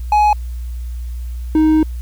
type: tone pair in turn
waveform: triangle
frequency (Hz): 840 / 312.3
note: G#5 / D#4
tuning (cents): +19 / +7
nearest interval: octave + perfect fourth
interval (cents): 1712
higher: first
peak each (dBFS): -7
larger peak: neither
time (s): 0.12-0.33 / 1.55-1.83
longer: second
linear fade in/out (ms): 2
effects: added 60 Hz sine -22 dBFS peak until 2.01 s + white hiss -49 dBFS RMS until 2.01 s